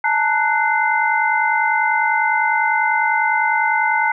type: tone cluster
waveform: sine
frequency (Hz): 862 / 912 / 1486 / 2075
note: A5 / A#5 / F#6 / C7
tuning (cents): -36 / -38 / +7 / -15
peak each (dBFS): -20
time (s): 0.04-4.12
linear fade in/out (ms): 5
effects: none